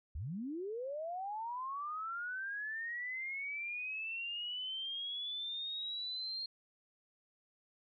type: linear sweep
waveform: sine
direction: up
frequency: 58.27 to 4233 Hz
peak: -38 dBFS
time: 0.15-6.46 s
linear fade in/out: 5 ms
effects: none